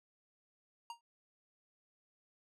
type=tone with exponential decay; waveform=square; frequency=937 Hz; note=A#5; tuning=9 cents sharp; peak=-40 dBFS; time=0.9-1.01 s; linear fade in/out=2 ms; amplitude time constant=22 ms; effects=low-pass 9000 Hz 12 dB/octave